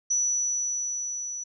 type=tone with level ramp; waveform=sine; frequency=5920 Hz; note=F#8; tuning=in tune; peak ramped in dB=-21 to -32 dBFS; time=0.1-1.44 s; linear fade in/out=10 ms; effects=none